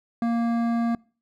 sine tone with hard clipping, 233.1 Hz, A#3, in tune, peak -23 dBFS, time 0.22-0.95 s, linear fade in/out 2 ms, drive 12 dB, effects noise-tail reverb RT60 0.4 s tail -25 dB re dry

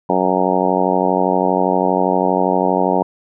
harmonic tone, 92.5 Hz, F#2, in tune, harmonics 2 / 3 / 4 / 5 / 6 / 7 / 8 / 9 / 10, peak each -22 / -22 / -22 / -22 / -22 / -22 / -22 / -22 / -22 dBFS, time 0.09-3.03 s, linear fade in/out 5 ms, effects none

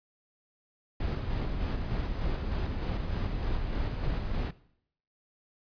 brown noise with tremolo, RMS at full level -30 dBFS, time 1-4.51 s, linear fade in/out 5 ms, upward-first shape square, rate 3.3 Hz, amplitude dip 30%, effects noise-tail reverb RT60 0.7 s tail -19 dB re dry + resampled to 11025 Hz

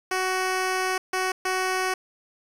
10% pulse tone bursts at uneven times, 373.1 Hz, F#4, 14 cents sharp, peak -15 dBFS, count 3, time 0.11-0.98 / 1.13-1.32 / 1.45-1.94 s, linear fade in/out 5 ms, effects low-pass 11000 Hz 12 dB/octave + 8-bit

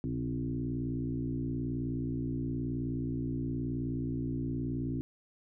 sine tone with frequency modulation, 200 Hz, G3, 35 cents sharp, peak -31 dBFS, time 0.04-5.01 s, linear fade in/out 0 ms, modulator 59 Hz, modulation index 2.1, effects none

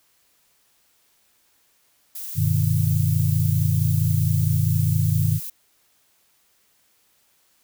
violet noise, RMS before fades -33 dBFS, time 2.15-5.5 s, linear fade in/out 5 ms
sine chord, G augmented, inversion none, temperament just, 98 / 122.5 / 153.12 Hz, G2 / B2 / D#3, 0 / -14 / -27 cents, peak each -21 / -23 / -21 dBFS, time 2.35-5.4 s, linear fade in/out 50 ms
effects white hiss -63 dBFS RMS until 7.63 s

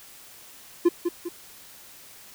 triangle tone with echo, 346.3 Hz, F4, 15 cents flat, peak -12 dBFS, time 0.85-0.89 s, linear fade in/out 10 ms, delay 200 ms, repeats 2, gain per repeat -7 dB, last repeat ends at 1.29 s, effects white hiss -48 dBFS RMS until 2.34 s

